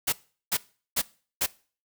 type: noise bursts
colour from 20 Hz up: white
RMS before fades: -25 dBFS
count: 4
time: 0.07-1.464 s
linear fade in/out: 10 ms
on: 56 ms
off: 390 ms
effects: noise-tail reverb RT60 0.4 s tail -21 dB re dry